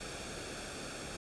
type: noise with comb filter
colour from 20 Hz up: pink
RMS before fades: -43 dBFS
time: 0-1.17 s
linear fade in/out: 10 ms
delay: 1 ms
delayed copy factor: -0.55
effects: resampled to 22050 Hz